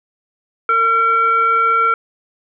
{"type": "tone with frequency modulation", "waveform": "sine", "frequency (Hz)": 1364, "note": "F6", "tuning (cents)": -41, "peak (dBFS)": -11, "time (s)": [0.69, 1.94], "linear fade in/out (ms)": 2, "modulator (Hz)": 907, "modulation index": 0.45, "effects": []}